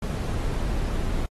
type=noise; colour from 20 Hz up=brown; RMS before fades=-26 dBFS; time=0.02-1.26 s; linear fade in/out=5 ms; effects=AAC 32 kbps